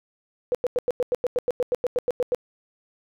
sine tone bursts, 493.9 Hz, B4, in tune, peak -19 dBFS, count 16, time 0.52-2.347 s, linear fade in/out 0 ms, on 27 ms, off 93 ms, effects none

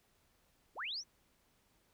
sine linear sweep, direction up, 207.2 to 6160 Hz, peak -38 dBFS, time 0.75-1.04 s, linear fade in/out 50 ms, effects pink hiss -73 dBFS RMS until 1.93 s

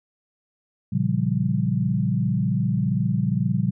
sine chord, G half-diminished seventh, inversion first, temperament equal with one note detuned, 116.54 / 138.59 / 173.61 / 196 Hz, Bb2 / Db3 / F3 / G3, 0 / 0 / -10 / 0 cents, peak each -25 dBFS, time 0.92-3.71 s, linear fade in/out 10 ms, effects none

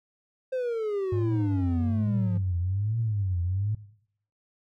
triangle exponential sweep, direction down, 526 to 172.6 Hz, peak -24 dBFS, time 0.52-2.38 s, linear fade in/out 10 ms
sine tone with vibrato, 100 Hz, G2, 35 cents sharp, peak -24 dBFS, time 1.12-3.75 s, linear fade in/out 5 ms, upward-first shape triangle, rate 1.2 Hz, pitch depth 270 cents each way
effects noise-tail reverb RT60 0.7 s tail -19 dB re dry + tanh soft clip ceiling -16 dBFS

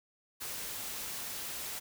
white noise, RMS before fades -40 dBFS, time 0.4-1.8 s, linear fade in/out 20 ms, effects none

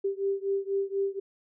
sine beating tone pair, 392 / 396.1 Hz, G4 / G4, 0 / +18 cents, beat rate 4.1 Hz, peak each -29 / -30 dBFS, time 0.04-1.2 s, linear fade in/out 10 ms, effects none

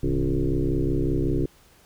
sine tone with frequency modulation, 144.8 Hz, D3, 24 cents flat, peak -20 dBFS, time 0.03-1.46 s, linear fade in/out 5 ms, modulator 65.3 Hz, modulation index 3.9, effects pink hiss -56 dBFS RMS until 1.85 s

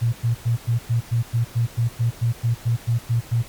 sine tone bursts, 117.3 Hz, A#2, 11 cents sharp, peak -16 dBFS, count 16, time 0.01-3.43 s, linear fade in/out 20 ms, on 120 ms, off 100 ms, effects pink hiss -42 dBFS RMS until 3.48 s + MP3 96 kbps

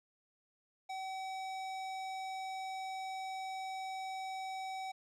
square tone, 762 Hz, G5, 49 cents flat, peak -40 dBFS, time 0.89-4.92 s, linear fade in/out 10 ms, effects low-pass 7000 Hz 12 dB/octave + 13-bit

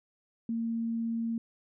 sine tone, 229.2 Hz, A#3, 29 cents flat, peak -29 dBFS, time 0.49-1.38 s, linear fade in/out 2 ms, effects none

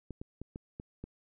clicks, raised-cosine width 3 ms, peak -28 dBFS, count 6, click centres 0.107 / 0.215 / 0.416 / 0.559 / 0.799 / 1.04 s, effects none

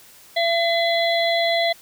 harmonic tone, 676 Hz, E5, 43 cents sharp, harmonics 1 / 3 / 5 / 6, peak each -19 / -24 / -26 / -27 dBFS, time 0.36-1.73 s, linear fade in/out 10 ms, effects white hiss -48 dBFS RMS until 1.81 s

